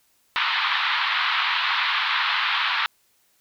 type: band-pass noise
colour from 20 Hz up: pink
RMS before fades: -23 dBFS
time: 0.36-2.86 s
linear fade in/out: 0 ms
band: 940 to 4000 Hz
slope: 48 dB/octave
effects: white hiss -64 dBFS RMS until 3.4 s